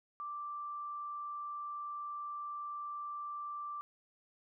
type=tone; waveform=sine; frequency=1174.7 Hz; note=D6; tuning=in tune; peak=-39 dBFS; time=0.2-3.81 s; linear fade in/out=0 ms; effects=none